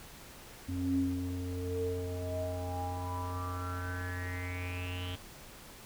square tone with low-pass filter sweep, 89.9 Hz, F#2, 49 cents flat, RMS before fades -36 dBFS, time 0.68-5.16 s, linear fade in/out 10 ms, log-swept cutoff 230 to 3200 Hz, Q 9.7, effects pink hiss -51 dBFS RMS until 5.85 s

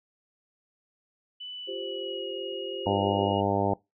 sine tone with pitch glide, 2986 to 2879 Hz, F#7 to F#7, +15 to -48 cents, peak -37 dBFS, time 1.4-3.41 s, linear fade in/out 10 ms, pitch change -63 cents, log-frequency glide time 1.54-2.32 s
sine chord, F suspended second, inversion none, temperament equal, 349.2 / 392 / 523.3 Hz, F4 / G4 / C5, 0 / 0 / 0 cents, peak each -39 / -36 / -38 dBFS, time 1.67-3.34 s, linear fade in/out 20 ms
harmonic tone, 99.7 Hz, G2, 30 cents sharp, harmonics 1 / 2 / 3 / 4 / 5 / 6 / 7 / 8 / 9, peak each -32 / -32 / -32 / -32 / -32 / -32 / -32 / -32 / -32 dBFS, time 2.86-3.74 s, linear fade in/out 5 ms
effects noise-tail reverb RT60 0.2 s tail -22 dB re dry

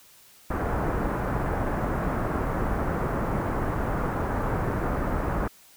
pink low-pass noise, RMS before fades -27 dBFS, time 0.5-5.48 s, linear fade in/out 5 ms, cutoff 1500 Hz, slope 24 dB/octave, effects white hiss -54 dBFS RMS until 5.76 s

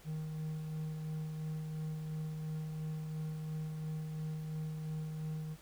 triangle tone with tremolo, 156.1 Hz, D#3, 6 cents sharp, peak -34 dBFS, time 0.04-5.57 s, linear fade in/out 50 ms, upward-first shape sine, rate 2.9 Hz, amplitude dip 30%, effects added 50 Hz sine -62 dBFS peak until 5.61 s + pink hiss -60 dBFS RMS until 5.61 s

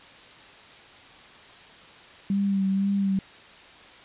sine tone with vibrato, 196 Hz, G3, in tune, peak -21 dBFS, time 2.3-3.19 s, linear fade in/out 2 ms, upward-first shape sine, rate 2 Hz, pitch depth 31 cents each way, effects white hiss -48 dBFS RMS until 4.04 s + resampled to 8000 Hz

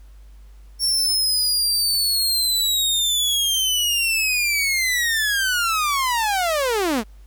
sawtooth linear sweep, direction down, 5490 to 197.5 Hz, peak -15 dBFS, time 0.79-7.04 s, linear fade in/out 50 ms, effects added 50 Hz sine -41 dBFS peak until 7.26 s + pink hiss -60 dBFS RMS until 7.26 s

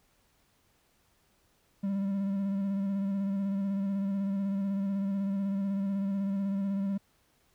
triangle tone with vibrato, 196.8 Hz, G3, 7 cents sharp, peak -26 dBFS, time 1.83-6.98 s, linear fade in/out 10 ms, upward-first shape square, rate 16 Hz, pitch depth 24 cents each way, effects pink hiss -69 dBFS RMS until 7.54 s

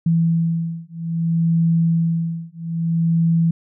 sine beating tone pair, 165.6 / 166.21 Hz, E3 / E3, +8 / +15 cents, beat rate 0.61 Hz, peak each -19 dBFS, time 0.06-3.51 s, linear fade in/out 5 ms, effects none

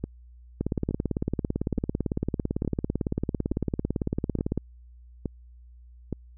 two click trains, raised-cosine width 3 ms, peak -16 / -13 dBFS, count 8 / 72, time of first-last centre 0.04-6.127 / 0.61-4.576 s, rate 1.15 / 17.9 Hz, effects added 60 Hz sine -47 dBFS peak until 6.37 s

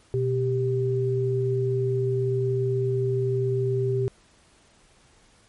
sine tone pair together, 123.7 / 392 Hz, B2 / G4, +3 / 0 cents, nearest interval octave + minor sixth, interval 1997 cents, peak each -24 dBFS, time 0.14-4.08 s, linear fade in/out 0 ms, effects pink hiss -58 dBFS RMS until 5.48 s + MP3 48 kbps

